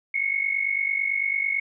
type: tone pair together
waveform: sine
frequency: 2168 / 2217 Hz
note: C#7 / C#7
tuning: -39 / 0 cents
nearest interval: unison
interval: 39 cents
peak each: -25 dBFS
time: 0.14-1.6 s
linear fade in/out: 5 ms
effects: none